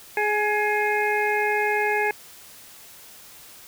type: harmonic tone with a mistuned harmonic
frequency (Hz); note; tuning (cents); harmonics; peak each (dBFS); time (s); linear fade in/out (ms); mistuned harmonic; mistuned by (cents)
418.8; G#4; +15; 1 / 2 / 4 / 5 / 6; -25 / -25 / -26 / -28 / -31; 0.17-2.11; 2; 5; +32
effects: white hiss -46 dBFS RMS until 3.67 s